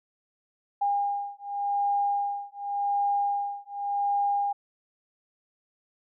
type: beating tone pair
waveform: sine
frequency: 808 / 808.88 Hz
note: G#5 / G#5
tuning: -48 / -46 cents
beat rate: 0.88 Hz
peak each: -28 dBFS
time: 0.81-4.53 s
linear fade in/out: 10 ms
effects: none